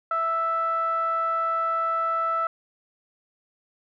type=tone with low-pass filter; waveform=sawtooth; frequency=659.3 Hz; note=E5; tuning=in tune; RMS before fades=-25 dBFS; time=0.11-2.47 s; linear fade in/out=2 ms; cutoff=1400 Hz; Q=9.9; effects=none